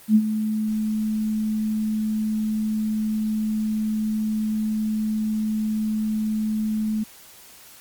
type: tone with ADSR envelope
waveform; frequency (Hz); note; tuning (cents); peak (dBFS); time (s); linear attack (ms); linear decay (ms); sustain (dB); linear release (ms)
sine; 216; A3; -32; -10; 0.08-7.04; 73; 57; -11; 11
effects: white hiss -47 dBFS RMS until 7.8 s + Opus 32 kbps